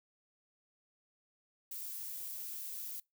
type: noise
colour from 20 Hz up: violet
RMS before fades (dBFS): -43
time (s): 1.71-3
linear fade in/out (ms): 5
effects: noise-tail reverb RT60 0.2 s tail -24 dB re dry